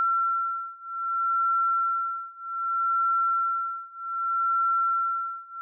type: beating tone pair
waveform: sine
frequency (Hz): 1355 / 1355.64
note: E6 / E6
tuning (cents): +47 / +48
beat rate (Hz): 0.64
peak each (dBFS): -27 / -26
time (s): 0-5.61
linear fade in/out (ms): 0
effects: none